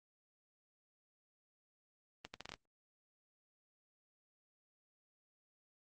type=accelerating click train; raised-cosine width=0.2 ms; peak=-27 dBFS; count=7; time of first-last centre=2.25-2.539 s; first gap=90 ms; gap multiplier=0.74; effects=Opus 32 kbps